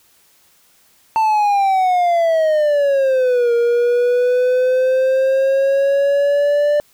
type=exponential two-way sweep; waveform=triangle; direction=down then up; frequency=895 to 470 to 591 Hz; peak=-10 dBFS; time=1.16-6.8 s; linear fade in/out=0 ms; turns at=3.53 s; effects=white hiss -54 dBFS RMS until 6.93 s